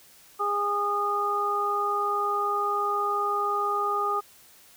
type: harmonic tone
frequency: 409.2 Hz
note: G#4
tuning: 26 cents flat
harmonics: 1 / 2 / 3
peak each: -31 / -31 / -25 dBFS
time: 0.39-4.21 s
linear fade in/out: 20 ms
effects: white hiss -54 dBFS RMS until 4.76 s